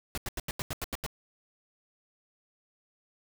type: noise bursts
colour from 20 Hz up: pink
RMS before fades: -34 dBFS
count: 9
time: 0.15-1.064 s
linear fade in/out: 0 ms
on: 26 ms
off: 85 ms
effects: none